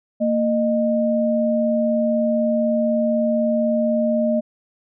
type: tone pair together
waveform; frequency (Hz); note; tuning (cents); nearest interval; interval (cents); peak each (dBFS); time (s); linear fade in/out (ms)
sine; 230 / 614; A#3 / D#5; -23 / -23; octave + perfect fourth; 1700; -19; 0.2-4.41; 20
effects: none